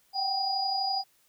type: tone cluster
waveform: sine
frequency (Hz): 752 / 784 / 4900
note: F#5 / G5 / D#8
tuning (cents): +28 / 0 / -27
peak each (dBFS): -36 / -29 / -30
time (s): 0.13-1.04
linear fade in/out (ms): 50
effects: white hiss -66 dBFS RMS until 1.28 s